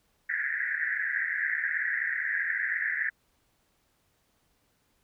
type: band-pass noise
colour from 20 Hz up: pink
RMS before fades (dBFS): -30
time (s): 0.29-3.1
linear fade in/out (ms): 10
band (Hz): 1600 to 2000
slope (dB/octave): 96
effects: pink hiss -71 dBFS RMS until 5.03 s